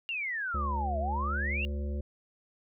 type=exponential two-way sweep; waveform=sine; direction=down then up; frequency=2841 to 635 to 2841 Hz; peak=-31 dBFS; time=0.09-1.65 s; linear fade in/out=0 ms; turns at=0.99 s
type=harmonic tone; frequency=71.8 Hz; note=D2; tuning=39 cents flat; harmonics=1 / 3 / 5 / 7 / 8; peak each=-31 / -41 / -45 / -48 / -49 dBFS; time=0.54-2.01 s; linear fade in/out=5 ms
effects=none